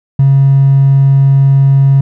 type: tone with hard clipping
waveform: triangle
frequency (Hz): 137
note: C#3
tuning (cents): -20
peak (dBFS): -4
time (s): 0.19-2.01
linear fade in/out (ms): 5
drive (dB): 3
effects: none